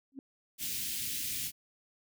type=tone with exponential growth; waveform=sine; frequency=270.2 Hz; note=C#4; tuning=44 cents flat; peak=-36 dBFS; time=0.12-0.19 s; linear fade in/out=1 ms; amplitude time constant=15 ms
type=band-stop noise; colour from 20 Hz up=white; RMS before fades=-36 dBFS; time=0.58-1.52 s; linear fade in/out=50 ms; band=290 to 2200 Hz; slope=24 dB/octave
effects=none